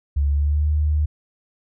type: tone with pitch glide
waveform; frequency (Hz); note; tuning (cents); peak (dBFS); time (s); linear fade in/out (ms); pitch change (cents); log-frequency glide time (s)
sine; 71.2 to 75.43; C#2 to D2; +47 to +47; -16; 0.16-1.06; 10; +100; 0.3-0.66
effects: none